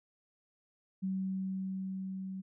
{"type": "tone with level ramp", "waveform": "sine", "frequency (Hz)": 190, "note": "F#3", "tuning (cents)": 46, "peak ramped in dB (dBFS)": [-31, -38], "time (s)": [1.02, 2.42], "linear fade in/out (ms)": 20, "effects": []}